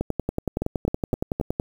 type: two click trains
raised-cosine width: 2 ms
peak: -10 / -11 dBFS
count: 18 / 4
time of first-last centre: 0.01-1.599 / 0.62-1.399 s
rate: 10.7 / 3.85 Hz
effects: 7-bit